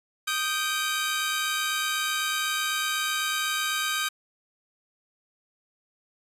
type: tone cluster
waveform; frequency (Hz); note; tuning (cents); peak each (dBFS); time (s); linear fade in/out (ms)
sawtooth; 1236 / 1564 / 2321 / 3060 / 3804; D#6 / G6 / D7 / G7 / A#7; -12 / -4 / -21 / -42 / +34; -27 / -26 / -32 / -33 / -30; 0.27-4.09; 10
effects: resampled to 32000 Hz